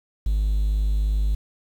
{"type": "tone", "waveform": "triangle", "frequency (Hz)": 51.5, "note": "G#1", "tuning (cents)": -14, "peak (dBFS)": -16, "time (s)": [0.26, 1.35], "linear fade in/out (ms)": 5, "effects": ["tanh soft clip ceiling -12 dBFS", "8-bit"]}